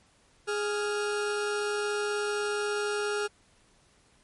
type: tone pair together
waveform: 40% pulse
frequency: 415.3 / 1396.9 Hz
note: G#4 / F6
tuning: 0 / 0 cents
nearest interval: octave + major sixth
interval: 2100 cents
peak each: -28 / -33 dBFS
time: 0.47-3.28 s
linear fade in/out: 20 ms
effects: pink hiss -63 dBFS RMS until 4.23 s + MP3 48 kbps